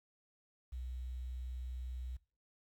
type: tone with quantisation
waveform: sine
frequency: 62.5 Hz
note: B1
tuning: 21 cents sharp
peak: -40 dBFS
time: 0.72-2.17 s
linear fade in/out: 10 ms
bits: 11
effects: noise-tail reverb RT60 0.4 s tail -21 dB re dry